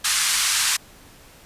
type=band-pass noise; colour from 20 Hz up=white; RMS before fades=-21 dBFS; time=0.04-0.77 s; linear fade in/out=10 ms; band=1100 to 9400 Hz; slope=24 dB/octave; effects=pink hiss -48 dBFS RMS until 1.45 s + resampled to 32000 Hz